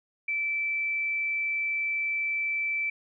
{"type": "tone", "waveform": "sine", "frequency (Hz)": 2324, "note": "D7", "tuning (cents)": -19, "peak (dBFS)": -26, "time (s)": [0.28, 2.9], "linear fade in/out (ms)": 5, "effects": []}